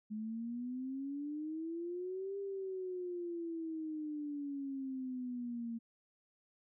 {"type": "exponential two-way sweep", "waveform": "sine", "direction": "up then down", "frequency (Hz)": [211.3, 399.5, 228.6], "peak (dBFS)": -38, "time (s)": [0.1, 5.79], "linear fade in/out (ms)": 20, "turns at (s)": 2.38, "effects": []}